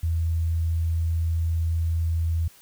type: tone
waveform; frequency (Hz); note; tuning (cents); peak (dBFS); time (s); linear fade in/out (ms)
sine; 82.41; E2; 0; -21; 0.03-2.48; 5
effects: white hiss -53 dBFS RMS until 2.61 s